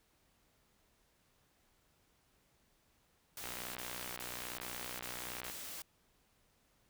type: noise bursts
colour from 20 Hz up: white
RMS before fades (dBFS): -46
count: 6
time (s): 3.37-5.82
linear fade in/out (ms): 2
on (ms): 380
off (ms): 34
type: click train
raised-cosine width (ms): 0.3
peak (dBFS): -27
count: 127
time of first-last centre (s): 3.44-5.499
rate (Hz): 61.2
effects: pink hiss -73 dBFS RMS until 6.89 s